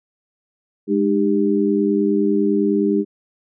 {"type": "tone cluster", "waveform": "sine", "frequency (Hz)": [207, 306, 395.8], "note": ["G#3", "D#4", "G4"], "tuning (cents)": [-5, -29, 17], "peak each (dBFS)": -19, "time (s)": [0.87, 3.05], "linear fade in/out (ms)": 50, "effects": []}